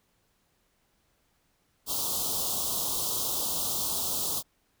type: band-stop noise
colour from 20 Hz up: white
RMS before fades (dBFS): -30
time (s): 1.86-4.43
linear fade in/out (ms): 50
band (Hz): 1200 to 3200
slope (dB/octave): 48
effects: pink hiss -71 dBFS RMS until 4.8 s